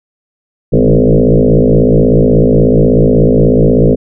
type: tone with frequency modulation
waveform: sine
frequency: 138.6 Hz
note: C#3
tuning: in tune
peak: -4 dBFS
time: 0.72-3.96 s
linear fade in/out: 20 ms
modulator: 56.4 Hz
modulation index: 6.9
effects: none